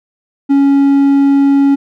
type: tone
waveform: triangle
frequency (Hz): 278.2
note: C#4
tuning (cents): +6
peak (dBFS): -4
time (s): 0.49-1.76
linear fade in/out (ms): 20
effects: none